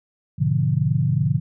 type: chord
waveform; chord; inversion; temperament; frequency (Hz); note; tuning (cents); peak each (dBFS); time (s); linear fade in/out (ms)
sine; G# diminished seventh; none; equal with one note detuned; 103.83 / 124.26 / 146.83 / 174.61; G#2 / B2 / D3 / F3; 0 / +11 / 0 / 0; -25 / -22 / -20 / -26; 0.38-1.4; 20
effects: none